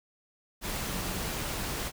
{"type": "tone in noise", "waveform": "sine", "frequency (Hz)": 185, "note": "F#3", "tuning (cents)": 0, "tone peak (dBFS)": -42, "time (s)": [0.84, 1.34], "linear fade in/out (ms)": 50, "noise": "pink", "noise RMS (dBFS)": -34, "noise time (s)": [0.61, 1.92], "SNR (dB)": -11, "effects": []}